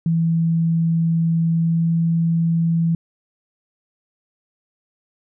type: tone with pitch glide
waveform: sine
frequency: 165.1 to 166.06 Hz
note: E3 to E3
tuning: +3 to +13 cents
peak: -15 dBFS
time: 0.06-2.95 s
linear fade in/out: 2 ms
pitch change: +10 cents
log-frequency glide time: 1.5-1.92 s
effects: none